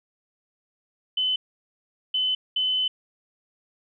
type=tone bursts at uneven times; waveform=sine; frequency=3030 Hz; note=F#7; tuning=40 cents sharp; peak=-21 dBFS; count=3; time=1.17-1.36 / 2.14-2.35 / 2.56-2.88 s; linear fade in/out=5 ms; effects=none